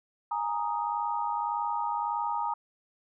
sine chord, Ab suspended second, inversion none, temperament equal, 830.6 / 932.3 / 1244.5 Hz, Ab5 / Bb5 / Eb6, 0 / 0 / 0 cents, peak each -33 / -30 / -35 dBFS, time 0.31-2.54 s, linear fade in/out 5 ms, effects none

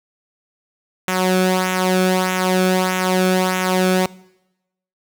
sawtooth tone with flanger, 185 Hz, F#3, in tune, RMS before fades -17 dBFS, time 1.08-4.06 s, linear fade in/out 0 ms, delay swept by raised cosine 0.21 to 1.04 ms, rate 1.6 Hz, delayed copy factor -0.65, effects noise-tail reverb RT60 0.9 s tail -22 dB re dry

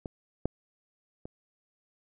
clicks, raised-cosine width 2 ms, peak -23 / -14 / -27 dBFS, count 3, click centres 0.058 / 0.456 / 1.255 s, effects none

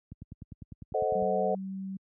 click train, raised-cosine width 5 ms, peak -29 dBFS, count 12, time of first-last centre 0.12-1.223 s, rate 9.97 Hz
sine chord, A diminished seventh, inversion none, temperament equal, 440 / 523.3 / 622.3 / 740 Hz, A4 / C5 / Eb5 / Gb5, 0 / 0 / 0 / 0 cents, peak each -31 dBFS, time 0.94-1.55 s, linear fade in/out 5 ms
sine tone with pitch glide, 190.8 to 192.13 Hz, G3 to G3, -47 to -35 cents, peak -34 dBFS, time 1.15-1.97 s, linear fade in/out 5 ms, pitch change +12 cents, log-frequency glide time 1.42-1.74 s
effects high-pass 60 Hz 12 dB/octave

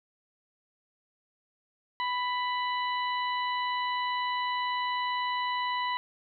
harmonic tone, 991 Hz, B5, 6 cents sharp, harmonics 1 / 2 / 3 / 4, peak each -29 / -35 / -39 / -41 dBFS, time 2-5.97 s, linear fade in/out 0 ms, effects none

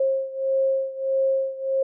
sine beating tone pair, 535 / 536.6 Hz, C5 / C5, +38 / +44 cents, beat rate 1.6 Hz, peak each -22 / -25 dBFS, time 0-1.83 s, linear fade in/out 5 ms, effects none

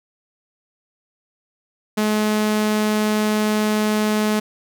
sawtooth tone, 213.1 Hz, G#3, 45 cents sharp, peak -13 dBFS, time 1.97-4.4 s, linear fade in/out 10 ms, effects none

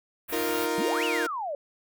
white band-stop noise, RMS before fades -36 dBFS, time 0.28-0.67 s, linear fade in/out 20 ms, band 2700 to 11000 Hz, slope 24 dB/octave
sawtooth chord, Eb suspended second, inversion none, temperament equal, 311.1 / 349.2 / 466.2 Hz, Eb4 / F4 / Bb4, 0 / 0 / 0 cents, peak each -28 / -27 / -25 dBFS, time 0.32-1.27 s, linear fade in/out 10 ms
sine exponential two-way sweep, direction up then down, 170.3 to 3000 to 548 Hz, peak -29 dBFS, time 0.78-1.55 s, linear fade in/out 2 ms, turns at 1.04 s
effects none

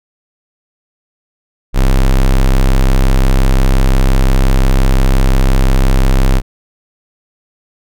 square tone, 32.87 Hz, C1, 9 cents sharp, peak -7 dBFS, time 1.73-6.42 s, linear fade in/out 50 ms, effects none

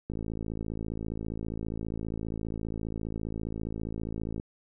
click train, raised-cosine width 3 ms, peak -22 dBFS, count 237, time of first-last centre 0.1-4.399 s, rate 54.9 Hz, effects none

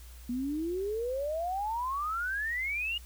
sine exponential sweep, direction up, 237.4 to 2895 Hz, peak -30 dBFS, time 0.29-2.98 s, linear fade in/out 5 ms, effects added 60 Hz sine -46 dBFS peak until 3.05 s + white hiss -56 dBFS RMS until 3.05 s

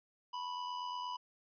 square tone with amplitude modulation, 987.8 Hz, B5, in tune, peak -37 dBFS, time 0.33-1.17 s, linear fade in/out 10 ms, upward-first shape sine, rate 88.5 Hz, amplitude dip 50%, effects resampled to 11025 Hz

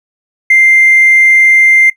sine tone with hard clipping, 2093 Hz, C7, in tune, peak -4 dBFS, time 0.5-1.9 s, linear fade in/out 5 ms, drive 1 dB, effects noise-tail reverb RT60 0.1 s tail -17 dB re dry

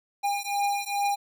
square beating tone pair, 807 / 809.4 Hz, G#5 / G#5, -50 / -45 cents, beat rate 2.4 Hz, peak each -29 dBFS, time 0.23-1.16 s, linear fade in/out 20 ms, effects none

